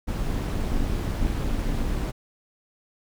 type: noise with amplitude modulation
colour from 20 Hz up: brown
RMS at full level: -23 dBFS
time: 0.07-2.12 s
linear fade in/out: 20 ms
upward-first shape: sine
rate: 256 Hz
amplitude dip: 55%
effects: none